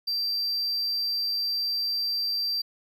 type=tone; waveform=triangle; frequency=4699 Hz; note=D8; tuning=in tune; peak=-24 dBFS; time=0.07-2.62 s; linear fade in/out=10 ms; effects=none